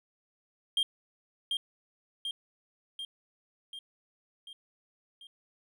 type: tone with echo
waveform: triangle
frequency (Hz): 3205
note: G7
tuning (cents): +38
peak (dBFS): -23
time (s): 0.77-0.83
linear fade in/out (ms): 2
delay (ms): 740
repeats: 6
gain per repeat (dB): -4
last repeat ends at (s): 5.27
effects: none